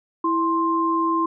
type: tone pair together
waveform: sine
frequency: 329.6 / 1051 Hz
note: E4 / C6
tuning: 0 / +7 cents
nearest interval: octave + minor sixth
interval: 2007 cents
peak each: -22 / -20 dBFS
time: 0.24-1.26 s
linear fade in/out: 5 ms
effects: none